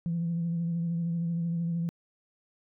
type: tone with vibrato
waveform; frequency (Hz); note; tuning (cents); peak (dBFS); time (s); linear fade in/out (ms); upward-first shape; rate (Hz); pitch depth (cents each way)
sine; 168.7; E3; +40; -26; 0.06-1.89; 0; triangle; 13; 37
effects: tanh soft clip ceiling -23 dBFS